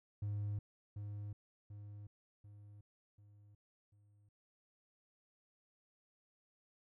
triangle tone with echo, 103.1 Hz, G#2, 12 cents flat, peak -34 dBFS, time 0.22-0.59 s, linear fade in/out 5 ms, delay 740 ms, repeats 5, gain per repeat -6 dB, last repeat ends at 4.29 s, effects tanh soft clip ceiling -31 dBFS

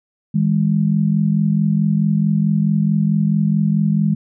sine tone pair together, 159.4 / 204 Hz, D#3 / G#3, +42 / -31 cents, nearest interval major third, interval 427 cents, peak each -16 dBFS, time 0.34-4.15 s, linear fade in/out 10 ms, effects none

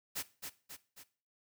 white noise with echo, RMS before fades -38 dBFS, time 0.15-0.23 s, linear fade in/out 20 ms, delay 270 ms, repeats 3, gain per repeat -5 dB, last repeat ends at 1.04 s, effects noise-tail reverb RT60 0.4 s tail -17 dB re dry

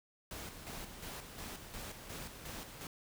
pink noise with tremolo, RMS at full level -45 dBFS, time 0.31-2.87 s, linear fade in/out 2 ms, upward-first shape square, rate 2.8 Hz, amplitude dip 50%, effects none

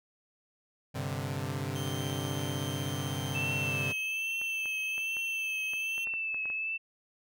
sawtooth chord, G suspended fourth, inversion none, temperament equal, 98 / 130.81 / 146.83 Hz, G2 / C3 / D3, 0 / 0 / 0 cents, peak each -34 / -32 / -33 dBFS, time 0.94-3.93 s, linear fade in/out 20 ms
sawtooth tone, 3141 Hz, G7, 3 cents sharp, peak -38 dBFS, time 1.75-6.05 s, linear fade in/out 10 ms
sine tone with vibrato, 2637 Hz, E7, in tune, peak -31 dBFS, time 3.34-6.78 s, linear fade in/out 20 ms, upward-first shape triangle, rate 1.2 Hz, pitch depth 45 cents each way
clicks, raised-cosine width 0.5 ms, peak -32 dBFS, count 11, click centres 4.415 / 4.657 / 4.98 / 5.168 / 5.735 / 5.98 / 6.072 / 6.138 / 6.345 / 6.456 / 6.501 s
effects none

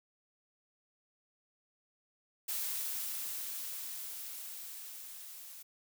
blue noise with level ramp, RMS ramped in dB -36 to -50 dBFS, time 2.48-5.63 s, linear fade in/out 10 ms, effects none

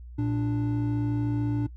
triangle tone pair together, 115.82 / 293.7 Hz, A#2 / D4, -11 / 0 cents, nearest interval octave + major third, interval 1611 cents, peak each -25 dBFS, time 0.18-1.67 s, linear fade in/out 10 ms, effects noise-tail reverb RT60 0.1 s tail -18 dB re dry + added 60 Hz sine -40 dBFS peak until 1.76 s

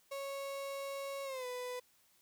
35% pulse tone with pitch glide, 552 to 497.5 Hz, C#5 to B4, -7 to +13 cents, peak -38 dBFS, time 0.11-1.8 s, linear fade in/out 10 ms, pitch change -180 cents, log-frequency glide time 1.24-1.46 s, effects white hiss -70 dBFS RMS until 2.21 s

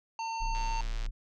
harmonic tone, 905 Hz, A5, 48 cents sharp, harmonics 1 / 3 / 5 / 7, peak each -33 / -43 / -47 / -50 dBFS, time 0.19-0.81 s, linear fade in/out 2 ms
triangle tone, 31.63 Hz, B0, 42 cents sharp, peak -28 dBFS, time 0.4-1.11 s, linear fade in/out 20 ms
click train, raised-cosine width 0.2 ms, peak -28 dBFS, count 59, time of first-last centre 0.55-1.063 s, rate 113 Hz
effects none

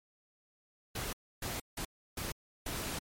pink noise bursts at uneven times, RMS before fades -38 dBFS, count 5, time 0.95-1.13 / 1.42-1.6 / 1.77-1.85 / 2.17-2.32 / 2.66-2.99 s, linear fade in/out 5 ms, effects MP3 64 kbps

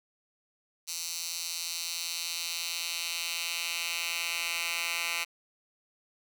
10% pulse tone with high-pass filter sweep, 169.3 Hz, E3, 46 cents sharp, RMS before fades -34 dBFS, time 0.87-5.25 s, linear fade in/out 20 ms, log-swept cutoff 5200 to 2100 Hz, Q 1.5, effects none

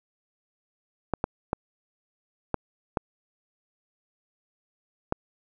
clicks, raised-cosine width 1 ms, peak -10 dBFS, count 6, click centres 1.137 / 1.241 / 1.531 / 2.543 / 2.972 / 5.124 s, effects none

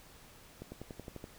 accelerating click train, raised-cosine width 2 ms, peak -30 dBFS, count 8, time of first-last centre 0.62-1.241 s, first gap 100 ms, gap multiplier 0.96, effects pink hiss -57 dBFS RMS until 1.38 s

